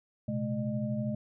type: tone cluster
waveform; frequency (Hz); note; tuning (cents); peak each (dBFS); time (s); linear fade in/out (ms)
sine; 119 / 131.5 / 213.8 / 607; A#2 / C3 / A3 / D#5; +36 / +9 / -49 / -43; -37 / -36 / -32 / -39; 0.28-1.15; 5
effects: none